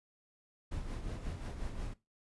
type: noise with tremolo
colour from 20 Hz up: brown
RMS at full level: -38 dBFS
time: 0.71-1.94 s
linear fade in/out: 10 ms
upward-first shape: sine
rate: 5.6 Hz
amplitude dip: 50%
effects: noise-tail reverb RT60 0.2 s tail -17 dB re dry + resampled to 24000 Hz